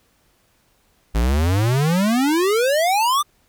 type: exponential sweep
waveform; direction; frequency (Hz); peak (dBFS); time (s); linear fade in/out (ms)
square; up; 52.6 to 1220; -16; 1.14-3.23; 20
effects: pink hiss -61 dBFS RMS until 3.48 s